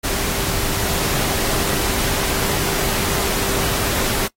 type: tone in noise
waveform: sine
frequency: 392 Hz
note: G4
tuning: in tune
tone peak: -31 dBFS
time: 0.03-4.28 s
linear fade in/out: 20 ms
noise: pink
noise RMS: -21 dBFS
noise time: 0.03-4.28 s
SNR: -13 dB
effects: noise-tail reverb RT60 0.1 s tail -22 dB re dry + AAC 48 kbps